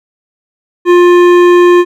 sine tone with hard clipping, 352.7 Hz, F4, 17 cents sharp, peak -4 dBFS, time 0.85-1.85 s, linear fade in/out 50 ms, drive 13 dB, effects none

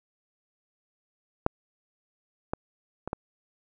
clicks, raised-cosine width 1 ms, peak -7 / -14 / -19 / -15 dBFS, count 4, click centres 1.464 / 2.535 / 3.076 / 3.131 s, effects none

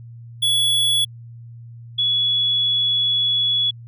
square / sine tone pair in turn, 3387 / 3387 Hz, G#7 / G#7, +33 / +33 cents, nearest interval unison, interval 0 cents, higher neither, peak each -16 dBFS, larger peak neither, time 0.42-1.05 / 1.98-3.71 s, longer second, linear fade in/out 10 ms, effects added 117 Hz sine -36 dBFS peak until 3.87 s

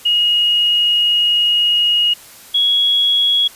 sine tone pair in turn, 2878 / 3336 Hz, F#7 / G#7, -49 / +7 cents, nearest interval minor third, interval 256 cents, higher second, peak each -11 dBFS, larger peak neither, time 0.05-2.14 / 2.54-3.48 s, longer first, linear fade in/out 10 ms, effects white hiss -40 dBFS RMS until 3.55 s + resampled to 32000 Hz

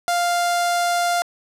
sawtooth tone with notch filter, 698.5 Hz, F5, in tune, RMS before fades -20 dBFS, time 0.08-1.22 s, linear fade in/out 0 ms, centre 2500 Hz, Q 2, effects low-pass 12000 Hz 12 dB/octave

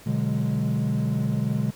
triangle chord, G# half-diminished seventh, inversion first, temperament equal, 123.47 / 146.83 / 185 / 207.7 Hz, B2 / D3 / F#3 / G#3, 0 / 0 / 0 / 0 cents, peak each -24 / -24 / -29 / -24 dBFS, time 0.06-1.71 s, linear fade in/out 10 ms, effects tanh soft clip ceiling -14 dBFS + pink hiss -48 dBFS RMS until 1.75 s

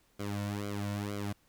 sawtooth tone with flanger, 102 Hz, G#2, 31 cents flat, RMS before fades -36 dBFS, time 0.19-1.33 s, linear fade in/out 10 ms, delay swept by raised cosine 1.1 to 2.5 ms, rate 2.1 Hz, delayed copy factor -0.9, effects pink hiss -69 dBFS RMS until 1.48 s

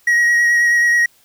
triangle tone with vibrato, 1898 Hz, A#6, 31 cents sharp, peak -9 dBFS, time 0.07-1.06 s, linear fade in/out 5 ms, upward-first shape sine, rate 9.3 Hz, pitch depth 16 cents each way, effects white hiss -54 dBFS RMS until 1.24 s

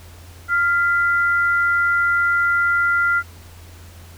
sine tone pair together, 1396.3 / 2003 Hz, F6 / B6, -1 / +24 cents, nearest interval tritone, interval 625 cents, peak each -15 / -25 dBFS, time 0.48-3.23 s, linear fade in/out 50 ms, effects added 85 Hz sine -40 dBFS peak until 4.17 s + pink hiss -46 dBFS RMS until 4.17 s

